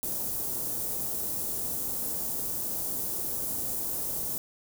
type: band-stop noise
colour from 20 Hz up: white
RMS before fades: -32 dBFS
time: 0.03-4.38 s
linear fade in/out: 0 ms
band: 570 to 9800 Hz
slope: 12 dB/octave
effects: none